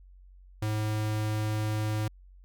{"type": "tone", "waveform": "square", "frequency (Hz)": 107.4, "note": "A2", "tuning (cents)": -41, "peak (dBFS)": -28, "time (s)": [0.62, 2.08], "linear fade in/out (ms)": 5, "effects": ["added 46 Hz sine -50 dBFS peak until 2.44 s"]}